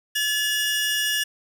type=tone pair together; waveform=sawtooth; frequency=1715.8 / 2864 Hz; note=A6 / F7; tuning=-44 / +43 cents; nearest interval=major sixth; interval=887 cents; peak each=-21 dBFS; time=0.15-1.24 s; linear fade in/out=10 ms; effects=none